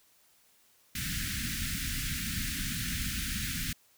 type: band-stop noise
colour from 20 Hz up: pink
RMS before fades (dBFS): -34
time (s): 0.95-3.73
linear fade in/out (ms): 5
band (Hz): 270 to 1500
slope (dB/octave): 48
effects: white hiss -65 dBFS RMS until 3.97 s